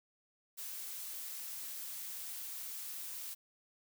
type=noise; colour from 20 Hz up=blue; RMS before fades=-44 dBFS; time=0.57-3.35 s; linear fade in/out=20 ms; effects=none